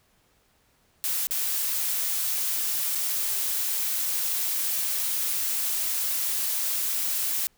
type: noise with dropouts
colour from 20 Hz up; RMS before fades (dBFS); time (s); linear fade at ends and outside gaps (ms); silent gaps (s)
blue; -27; 1.04-7.47; 0; 1.27-1.309 / 2.95-2.954
effects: pink hiss -65 dBFS RMS until 7.57 s